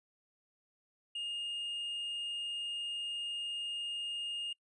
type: tone with tanh clipping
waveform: sine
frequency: 2837 Hz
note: F7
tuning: 27 cents sharp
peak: -37 dBFS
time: 1.15-4.53 s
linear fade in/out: 5 ms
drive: 2 dB
effects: noise-tail reverb RT60 0.1 s tail -24 dB re dry + resampled to 24000 Hz